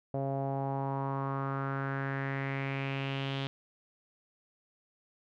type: tone with low-pass filter sweep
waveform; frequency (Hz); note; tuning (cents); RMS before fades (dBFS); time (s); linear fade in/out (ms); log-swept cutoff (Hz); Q
sawtooth; 136.6; C#3; -25; -34; 0.14-3.47; 0; 630 to 3400; 4.1
effects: none